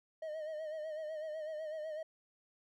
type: tone with vibrato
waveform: triangle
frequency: 622.3 Hz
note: D#5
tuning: in tune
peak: -37 dBFS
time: 0.22-2.03 s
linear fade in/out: 5 ms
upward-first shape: sine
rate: 8 Hz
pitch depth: 57 cents each way
effects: none